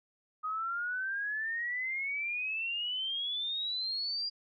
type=exponential sweep; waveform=sine; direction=up; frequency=1244.5 to 4833 Hz; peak=-32 dBFS; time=0.43-4.3 s; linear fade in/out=20 ms; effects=none